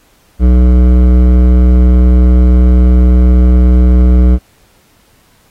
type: tone with hard clipping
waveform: triangle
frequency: 61.74 Hz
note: B1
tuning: in tune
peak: -5 dBFS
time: 0.39-4.39 s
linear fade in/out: 50 ms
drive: 17 dB
effects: pink hiss -50 dBFS RMS until 5.5 s + AAC 48 kbps